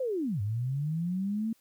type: linear two-way sweep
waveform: sine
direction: down then up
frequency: 540 to 98 to 228.5 Hz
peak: -28 dBFS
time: 0-1.53 s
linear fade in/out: 5 ms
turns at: 0.41 s
effects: white hiss -67 dBFS RMS until 1.6 s